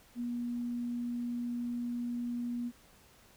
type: tone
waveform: sine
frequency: 240.4 Hz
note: B3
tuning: 46 cents flat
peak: -33 dBFS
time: 0.15-2.72 s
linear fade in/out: 50 ms
effects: pink hiss -61 dBFS RMS until 3.36 s